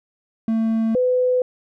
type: tone pair in turn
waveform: triangle / sine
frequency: 224 / 502.9 Hz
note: A3 / B4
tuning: +31 / +31 cents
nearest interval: octave + major second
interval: 1400 cents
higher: second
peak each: -15 dBFS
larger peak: neither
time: 0.48-0.95 / 0.95-1.42 s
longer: neither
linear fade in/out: 2 ms
effects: none